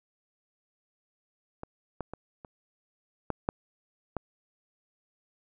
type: clicks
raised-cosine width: 1 ms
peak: -24 / -19 / -24 / -30 / -15 / -12 / -17 dBFS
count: 7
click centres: 1.634 / 2.007 / 2.136 / 2.448 / 3.303 / 3.489 / 4.167 s
effects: none